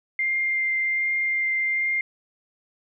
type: tone with vibrato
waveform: sine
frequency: 2102 Hz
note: C7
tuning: 7 cents sharp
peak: -21 dBFS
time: 0.19-2.01 s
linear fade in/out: 2 ms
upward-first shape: triangle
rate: 1.3 Hz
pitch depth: 10 cents each way
effects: none